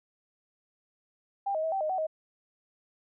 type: tone with pitch steps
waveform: sine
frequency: 795 / 629 / 644 / 774 / 618 / 751 / 630 Hz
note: G5 / D#5 / E5 / G5 / D#5 / F#5 / D#5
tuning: +24 / +19 / -41 / -22 / -12 / +26 / +21 cents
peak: -27 dBFS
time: 1.46-2.069 s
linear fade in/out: 10 ms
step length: 87 ms
effects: none